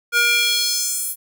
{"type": "tone with high-pass filter sweep", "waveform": "square", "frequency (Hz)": 475.2, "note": "A#4", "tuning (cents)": 33, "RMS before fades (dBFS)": -19, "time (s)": [0.12, 1.16], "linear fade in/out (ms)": 50, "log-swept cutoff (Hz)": [1500, 12000], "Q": 2.2, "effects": []}